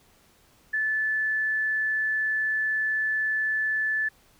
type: tone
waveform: sine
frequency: 1742 Hz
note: A6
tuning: 18 cents flat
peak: -23 dBFS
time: 0.73-4.09 s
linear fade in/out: 10 ms
effects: pink hiss -60 dBFS RMS until 4.39 s